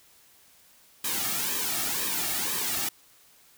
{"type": "noise with flanger", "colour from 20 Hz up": "white", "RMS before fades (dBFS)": -29, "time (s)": [1.04, 2.89], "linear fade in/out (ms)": 5, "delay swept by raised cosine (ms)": [1.4, 2.02], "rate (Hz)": 2, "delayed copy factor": -0.7, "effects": ["white hiss -58 dBFS RMS until 3.57 s"]}